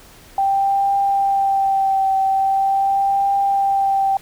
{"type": "tone with vibrato", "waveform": "sine", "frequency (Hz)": 783, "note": "G5", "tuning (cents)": -2, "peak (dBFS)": -14, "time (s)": [0.38, 4.17], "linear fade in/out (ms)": 2, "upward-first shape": "triangle", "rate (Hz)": 0.42, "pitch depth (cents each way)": 25, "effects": ["pink hiss -45 dBFS RMS until 4.21 s"]}